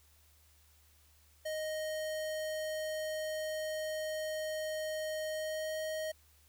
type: tone with pitch glide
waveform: square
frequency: 622.3 to 626.6 Hz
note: D#5 to D#5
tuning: 0 to +12 cents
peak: -36 dBFS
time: 1.45-6.12 s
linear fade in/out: 10 ms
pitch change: +12 cents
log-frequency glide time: 5.29-5.79 s
effects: added 75 Hz sine -65 dBFS peak until 6.48 s + white hiss -67 dBFS RMS until 6.48 s